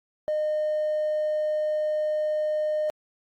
triangle tone, 611 Hz, D#5, 32 cents flat, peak -20 dBFS, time 0.28-2.9 s, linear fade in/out 0 ms, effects tanh soft clip ceiling -19 dBFS + AAC 64 kbps

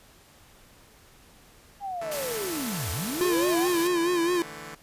sine linear two-way sweep, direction down then up, 821 to 73.1 to 821 Hz, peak -30 dBFS, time 1.8-3.7 s, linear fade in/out 50 ms, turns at 2.91 s
5% pulse chord, D suspended second, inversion none, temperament just, 146.83 / 165.19 / 220.2 Hz, D3 / E3 / A3, 0 / +4 / +2 cents, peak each -32 dBFS, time 2.01-4.75 s, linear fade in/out 5 ms
white noise, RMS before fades -34 dBFS, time 2.11-3.88 s, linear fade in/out 10 ms
square tone with vibrato, 346.2 Hz, F4, 15 cents flat, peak -23 dBFS, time 3.21-4.42 s, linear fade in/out 0 ms, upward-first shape sine, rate 4.7 Hz, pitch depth 71 cents each way
effects pink hiss -55 dBFS RMS until 4.82 s + resampled to 32000 Hz

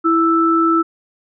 sine tone pair together, 329.6 / 1320.5 Hz, E4 / E6, 0 / +3 cents, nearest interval 2 octaves, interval 2403 cents, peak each -14 dBFS, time 0.04-0.83 s, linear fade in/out 20 ms, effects none

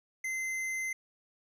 sine tone with hard clipping, 2067 Hz, C7, 22 cents flat, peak -34 dBFS, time 0.24-0.93 s, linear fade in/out 5 ms, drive 11 dB, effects none

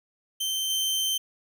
sawtooth tone with level steps, 3108 Hz, G7, 16 cents flat, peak -23 / -21 dBFS, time 0.4-1.18 s, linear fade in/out 10 ms, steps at 0.7 s, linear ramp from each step 2 ms, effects none

